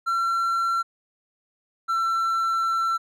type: tone pair in turn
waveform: triangle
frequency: 1358 / 1344.7 Hz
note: F6 / E6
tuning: -49 / +34 cents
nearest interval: unison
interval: 17 cents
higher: first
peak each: -19 dBFS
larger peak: neither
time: 0.06-0.83 / 1.88-2.98 s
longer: second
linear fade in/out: 20 ms
effects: none